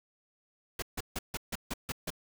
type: noise bursts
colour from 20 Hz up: pink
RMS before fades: -35 dBFS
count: 8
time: 0.79-2.104 s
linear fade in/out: 5 ms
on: 33 ms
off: 150 ms
effects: none